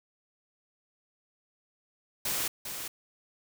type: noise with echo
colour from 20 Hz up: white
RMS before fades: -31 dBFS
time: 2.25-2.48 s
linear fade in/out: 5 ms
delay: 400 ms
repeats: 1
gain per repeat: -7 dB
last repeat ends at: 2.88 s
effects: none